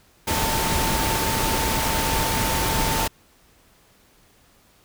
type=tone in noise; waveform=sine; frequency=895 Hz; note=A5; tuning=29 cents sharp; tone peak=-27 dBFS; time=0.27-3.08 s; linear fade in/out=10 ms; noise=pink; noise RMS=-23 dBFS; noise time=0.27-3.08 s; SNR=-7 dB; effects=pink hiss -57 dBFS RMS until 4.84 s